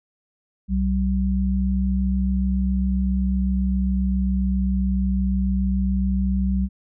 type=tone pair together; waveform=sine; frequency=63.87 / 191.4 Hz; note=C2 / G3; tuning=-41 / -41 cents; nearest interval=octave + perfect fifth; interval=1900 cents; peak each=-21 dBFS; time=0.68-6.69 s; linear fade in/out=50 ms; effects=none